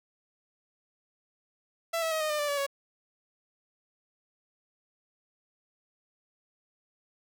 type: tone with pitch steps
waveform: sawtooth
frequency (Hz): 666 / 649.3 / 633 / 617.1 / 601.6 / 586.5 / 571.8 / 557.5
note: E5 / E5 / D#5 / D#5 / D5 / D5 / D5 / C#5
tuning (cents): +18 / -26 / +30 / -14 / +42 / -2 / -46 / +10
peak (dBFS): -24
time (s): 1.93-2.666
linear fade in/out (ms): 10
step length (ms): 92
effects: none